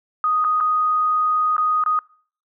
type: tone with dropouts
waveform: sine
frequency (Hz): 1244.5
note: D#6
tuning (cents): 0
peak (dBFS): -16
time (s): 0.24-1.99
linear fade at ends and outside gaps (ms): 1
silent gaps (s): 0.442-0.447 / 0.603-0.608 / 1.566-1.58 / 1.838-1.861
effects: noise-tail reverb RT60 0.5 s tail -25 dB re dry